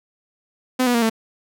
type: tone with pitch steps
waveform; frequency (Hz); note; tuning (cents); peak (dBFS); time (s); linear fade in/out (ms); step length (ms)
sawtooth; 255.1 / 244.1 / 233.7 / 223.6; C4 / B3 / A#3 / A3; -44 / -20 / +5 / +28; -12; 0.79-1.098; 10; 77
effects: none